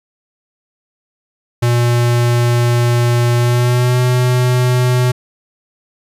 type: tone with pitch glide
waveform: square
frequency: 120 to 125.1 Hz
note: B2 to B2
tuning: -49 to +23 cents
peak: -11 dBFS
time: 1.62-5.12 s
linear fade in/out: 10 ms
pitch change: +72 cents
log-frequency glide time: 3.37-4 s
effects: resampled to 32000 Hz